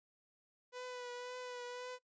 sawtooth tone with vibrato, 495.1 Hz, B4, 4 cents sharp, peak -40 dBFS, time 0.72-1.99 s, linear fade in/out 50 ms, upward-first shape triangle, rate 1.9 Hz, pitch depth 29 cents each way, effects noise-tail reverb RT60 0.1 s tail -21 dB re dry + resampled to 16000 Hz

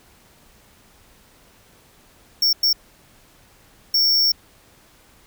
square tone bursts at uneven times, 5470 Hz, F8, 37 cents flat, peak -15 dBFS, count 3, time 2.42-2.53 / 2.63-2.73 / 3.94-4.32 s, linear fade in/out 5 ms, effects pink hiss -53 dBFS RMS until 5.26 s

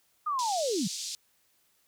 sine linear sweep, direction down, 1254 to 155.56 Hz, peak -27 dBFS, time 0.26-0.88 s, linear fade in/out 10 ms
white band-pass noise, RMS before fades -37 dBFS, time 0.39-1.15 s, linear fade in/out 0 ms, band 3800 to 7000 Hz, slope 24 dB/octave
effects white hiss -69 dBFS RMS until 1.87 s

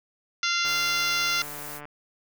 harmonic tone, 692 Hz, F5, 16 cents flat, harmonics 2 / 3 / 4 / 5 / 6 / 7 / 8 / 9, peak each -28 / -30 / -31 / -32 / -33 / -33 / -34 / -35 dBFS, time 0.43-1.42 s, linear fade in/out 2 ms
blue noise, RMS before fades -39 dBFS, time 0.64-1.81 s, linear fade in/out 50 ms
click train, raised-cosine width 0.5 ms, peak -26 dBFS, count 178, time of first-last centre 0.65-1.854 s, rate 147 Hz
effects none

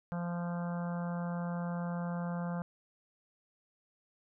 harmonic tone, 173.4 Hz, F3, 12 cents flat, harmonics 1 / 3 / 4 / 5 / 6 / 7 / 8 / 9, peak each -34 / -44 / -46 / -48 / -50 / -51 / -52 / -53 dBFS, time 0.12-2.62 s, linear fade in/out 0 ms, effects none

